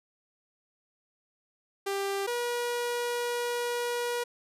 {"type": "tone pair in turn", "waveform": "sawtooth", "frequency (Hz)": [395.2, 481.3], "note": ["G4", "B4"], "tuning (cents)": [14, -45], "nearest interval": "minor third", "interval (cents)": 341, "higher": "second", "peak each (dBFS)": -25, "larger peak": "neither", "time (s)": [[1.86, 2.27], [2.27, 4.24]], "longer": "second", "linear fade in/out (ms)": 10, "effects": ["resampled to 32000 Hz"]}